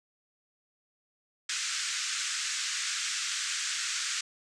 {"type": "band-pass noise", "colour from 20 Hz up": "white", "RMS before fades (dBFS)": -33, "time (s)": [1.49, 4.21], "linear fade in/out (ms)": 5, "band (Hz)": [1300, 7900], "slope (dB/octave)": 48, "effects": []}